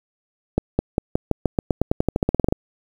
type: accelerating click train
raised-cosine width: 2 ms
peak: -4 dBFS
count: 20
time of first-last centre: 0.58-2.525 s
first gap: 210 ms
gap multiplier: 0.91
effects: 7-bit